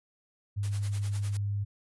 sine tone, 101.4 Hz, G#2, 41 cents flat, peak -28 dBFS, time 0.56-1.65 s, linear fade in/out 20 ms
white noise with tremolo, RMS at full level -43 dBFS, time 0.63-1.37 s, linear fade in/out 2 ms, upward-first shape sine, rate 9.9 Hz, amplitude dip 85%
effects resampled to 24000 Hz

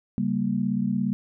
sine chord, G diminished, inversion second, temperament equal, 138.59 / 196 / 233.1 Hz, Db3 / G3 / Bb3, 0 / 0 / 0 cents, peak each -31 / -25 / -26 dBFS, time 0.18-1.13 s, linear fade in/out 0 ms, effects none

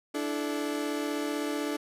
35% pulse chord, D suspended second, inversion none, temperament equal with one note detuned, 293.7 / 329.6 / 432.9 Hz, D4 / E4 / A4, 0 / 0 / -28 cents, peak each -30 / -35 / -34 dBFS, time 0.14-1.77 s, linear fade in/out 10 ms, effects resampled to 32000 Hz

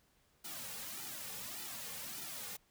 white noise with flanger, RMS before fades -45 dBFS, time 0.44-2.57 s, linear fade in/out 10 ms, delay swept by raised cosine 1.8 to 3.1 ms, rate 1.7 Hz, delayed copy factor -0.8, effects pink hiss -72 dBFS RMS until 2.7 s

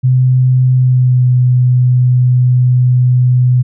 sine tone with pitch glide, 128 to 125.37 Hz, C3 to B2, -38 to +26 cents, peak -6 dBFS, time 0.03-3.63 s, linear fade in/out 20 ms, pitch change -36 cents, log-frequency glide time 0.76-1.28 s, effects none

